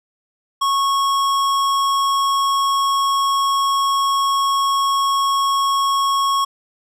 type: tone with hard clipping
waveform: sine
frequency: 1100 Hz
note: C#6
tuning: 14 cents flat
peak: -17 dBFS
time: 0.61-6.45 s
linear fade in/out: 10 ms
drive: 15 dB
effects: none